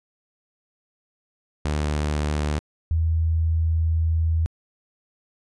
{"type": "tone pair in turn", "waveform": ["sawtooth", "sine"], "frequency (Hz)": [74.7, 81.23], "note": ["D2", "E2"], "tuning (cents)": [30, -25], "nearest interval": "minor second", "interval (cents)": 145, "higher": "second", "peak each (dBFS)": -18, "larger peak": "neither", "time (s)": [[1.65, 2.59], [2.91, 4.46]], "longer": "second", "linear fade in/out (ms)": 0, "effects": ["resampled to 22050 Hz"]}